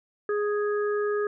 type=harmonic tone; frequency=415.3 Hz; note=G#4; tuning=in tune; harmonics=1 / 3 / 4; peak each=-24 / -34 / -36 dBFS; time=0.29-1.27 s; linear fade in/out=2 ms; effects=none